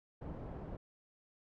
pink low-pass noise, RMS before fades -45 dBFS, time 0.21-0.77 s, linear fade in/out 10 ms, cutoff 660 Hz, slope 12 dB/octave, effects none

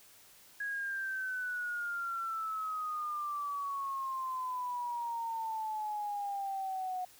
sine exponential sweep, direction down, 1662 to 730 Hz, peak -34 dBFS, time 0.6-7.05 s, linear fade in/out 5 ms, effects white hiss -59 dBFS RMS until 7.19 s

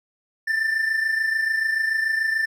triangle tone pair together, 1776 / 1802.9 Hz, A6 / A6, +16 / +42 cents, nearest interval unison, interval 26 cents, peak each -19 / -26 dBFS, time 0.47-2.46 s, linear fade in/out 10 ms, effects none

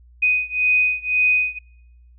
sine beating tone pair, 2495 / 2496.9 Hz, D#7 / D#7, +4 / +5 cents, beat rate 1.9 Hz, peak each -19 / -20 dBFS, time 0.22-1.59 s, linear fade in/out 10 ms, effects noise-tail reverb RT60 0.8 s tail -25 dB re dry + added 60 Hz sine -46 dBFS peak until 2.18 s

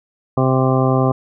harmonic tone, 130.81 Hz, C3, in tune, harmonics 1 / 2 / 3 / 4 / 5 / 6 / 8 / 9, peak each -16 / -19 / -21 / -22 / -23 / -24 / -25 / -26 dBFS, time 0.37-1.12 s, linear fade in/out 5 ms, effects none

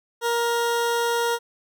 20% pulse tone, 470 Hz, A#4, 14 cents sharp, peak -16 dBFS, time 0.21-1.39 s, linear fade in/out 50 ms, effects none

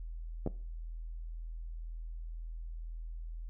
clicks, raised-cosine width 2 ms, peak -21 dBFS, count 2, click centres 0.463 / 0.474 s, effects noise-tail reverb RT60 0.4 s tail -19 dB re dry + added 41 Hz sine -39 dBFS peak until 3.49 s

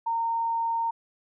sine tone, 919 Hz, A#5, 25 cents flat, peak -24 dBFS, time 0.06-0.91 s, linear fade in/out 10 ms, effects none

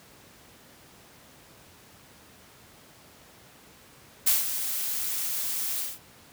blue noise with ADSR envelope, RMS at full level -20 dBFS, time 4.26-5.99 s, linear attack 14 ms, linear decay 160 ms, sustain -10 dB, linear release 190 ms, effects pink hiss -53 dBFS RMS until 6.32 s + high-pass 80 Hz 12 dB/octave

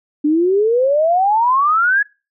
sine exponential sweep, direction up, 289.9 to 1700 Hz, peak -11 dBFS, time 0.24-2.03 s, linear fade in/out 10 ms, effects noise-tail reverb RT60 0.3 s tail -24 dB re dry

